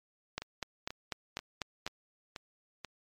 two click trains, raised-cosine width 0.2 ms, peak -17 / -23 dBFS, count 7 / 6, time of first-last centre 0.38-1.865 / 0.42-2.847 s, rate 4.04 / 2.06 Hz, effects MP3 96 kbps

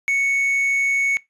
triangle tone with quantisation, 2217 Hz, C#7, in tune, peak -15 dBFS, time 0.08-1.17 s, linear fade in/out 0 ms, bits 7, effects noise-tail reverb RT60 0.2 s tail -22 dB re dry + resampled to 24000 Hz

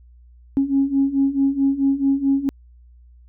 sine beating tone pair, 271.6 / 276.2 Hz, C#4 / C#4, -35 / -6 cents, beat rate 4.6 Hz, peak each -20 / -17 dBFS, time 0.57-2.49 s, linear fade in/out 0 ms, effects tanh soft clip ceiling -8 dBFS + added 60 Hz sine -45 dBFS peak until 3.28 s

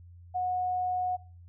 sine tone, 730 Hz, F#5, 24 cents flat, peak -27 dBFS, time 0.34-1.17 s, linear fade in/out 20 ms, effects noise-tail reverb RT60 0.5 s tail -23 dB re dry + added 87 Hz sine -48 dBFS peak until 1.48 s

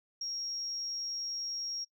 sine tone with ADSR envelope, 5590 Hz, F8, 1 cent sharp, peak -32 dBFS, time 0.21-1.85 s, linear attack 6 ms, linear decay 4 ms, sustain -2 dB, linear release 20 ms, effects noise-tail reverb RT60 0.1 s tail -24 dB re dry + tanh soft clip ceiling -29 dBFS

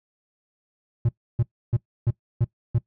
triangle tone bursts, 117.8 Hz, A#2, 19 cents sharp, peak -15 dBFS, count 6, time 1.05-2.784 s, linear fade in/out 5 ms, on 39 ms, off 300 ms, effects noise-tail reverb RT60 0.1 s tail -20 dB re dry

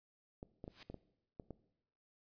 clicks, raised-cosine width 2 ms, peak -33 dBFS, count 7, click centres 0.429 / 0.641 / 0.679 / 0.9 / 0.943 / 1.398 / 1.507 s
white noise with exponential growth, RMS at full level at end -48 dBFS, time 0.63-0.83 s, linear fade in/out 2 ms, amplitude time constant 42 ms
effects noise-tail reverb RT60 0.8 s tail -18 dB re dry + resampled to 11025 Hz

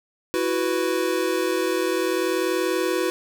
square chord, E suspended second, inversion none, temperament equal, 329.6 / 370 / 493.9 Hz, E4 / F#4 / B4, 0 / 0 / 0 cents, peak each -27 / -25 / -27 dBFS, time 0.34-3.1 s, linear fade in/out 0 ms, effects none

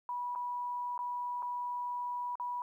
sine tone with dropouts, 977 Hz, B5, 19 cents flat, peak -34 dBFS, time 0.09-2.62 s, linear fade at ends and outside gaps 1 ms, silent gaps 0.351-0.358 / 0.978-0.99 / 1.423-1.428 / 2.355-2.398 s, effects 12-bit

